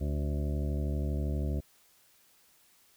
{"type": "harmonic tone with a mistuned harmonic", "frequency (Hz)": 72.5, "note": "D2", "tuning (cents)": -22, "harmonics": [1, 2, 3, 4, 5, 7, 8, 9], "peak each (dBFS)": [-30, -36, -40, -42, -44, -47, -48, -49], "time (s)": [0, 1.61], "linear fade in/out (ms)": 20, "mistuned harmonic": 5, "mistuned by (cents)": 64, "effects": ["white hiss -64 dBFS RMS until 2.96 s"]}